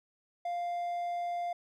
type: tone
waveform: triangle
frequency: 698.5 Hz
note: F5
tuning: in tune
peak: -30 dBFS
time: 0.45-1.53 s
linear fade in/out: 5 ms
effects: none